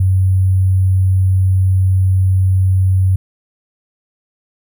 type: tone with sample-and-hold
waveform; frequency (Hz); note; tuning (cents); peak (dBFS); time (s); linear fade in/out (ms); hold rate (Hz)
sine; 94.1; F#2; +30; -9; 0-3.16; 5; 11025
effects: none